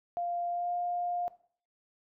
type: tone with pitch glide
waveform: sine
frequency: 697 to 705.5 Hz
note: F5 to F5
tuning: -4 to +17 cents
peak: -30 dBFS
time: 0.17-1.28 s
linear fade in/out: 0 ms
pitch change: +21 cents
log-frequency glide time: 0.49-0.71 s
effects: noise-tail reverb RT60 0.5 s tail -17 dB re dry